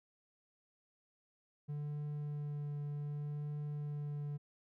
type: tone with vibrato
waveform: triangle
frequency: 146.83 Hz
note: D3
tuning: in tune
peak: -36 dBFS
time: 1.68-4.38 s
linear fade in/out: 20 ms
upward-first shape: triangle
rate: 0.66 Hz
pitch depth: 14 cents each way
effects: none